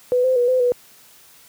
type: tone with pitch steps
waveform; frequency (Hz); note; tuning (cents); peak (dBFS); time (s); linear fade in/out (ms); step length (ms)
sine; 496.9 / 516 / 485.9 / 511 / 490.3; B4 / C5 / B4 / C5 / B4; +11 / -24 / -28 / -41 / -13; -14; 0.12-0.72; 0; 120
effects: white hiss -49 dBFS RMS until 1.48 s + high-pass 60 Hz 12 dB/octave